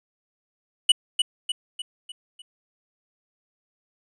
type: tone with echo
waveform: square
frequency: 2951 Hz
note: F#7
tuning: 5 cents flat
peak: -12 dBFS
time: 0.89-0.92 s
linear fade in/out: 5 ms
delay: 300 ms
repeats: 5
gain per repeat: -6 dB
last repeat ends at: 2.42 s
effects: resampled to 22050 Hz